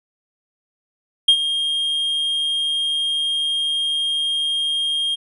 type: tone with ADSR envelope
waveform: triangle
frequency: 3226 Hz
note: G7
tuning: 49 cents sharp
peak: -5 dBFS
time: 1.28-5.16 s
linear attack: 7 ms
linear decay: 70 ms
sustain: -12 dB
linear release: 21 ms
effects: tanh soft clip ceiling -2 dBFS + resampled to 32000 Hz